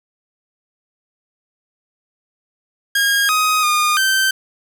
sawtooth tone with pitch steps, 1628 / 1255 / 1219 / 1552 Hz, G#6 / D#6 / D#6 / G6, -35 / +15 / -36 / -18 cents, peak -10 dBFS, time 2.95-4.31 s, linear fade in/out 5 ms, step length 340 ms, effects none

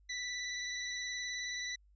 20% pulse tone with vibrato, 1975.5 Hz, B6, in tune, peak -32 dBFS, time 0.09-1.76 s, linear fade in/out 10 ms, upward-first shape sine, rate 19 Hz, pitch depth 18 cents each way, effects added 50 Hz sine -62 dBFS peak until 1.95 s + resampled to 16000 Hz

